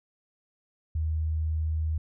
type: tone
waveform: sine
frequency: 78.8 Hz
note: D#2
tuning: 23 cents sharp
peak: -25 dBFS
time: 0.95-1.98 s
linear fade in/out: 5 ms
effects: none